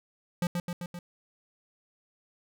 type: tone with echo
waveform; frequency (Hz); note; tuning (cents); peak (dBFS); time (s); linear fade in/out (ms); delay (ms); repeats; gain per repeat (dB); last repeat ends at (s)
square; 175.2; F3; +6; -26; 0.42-0.47; 2; 130; 4; -3; 0.99
effects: none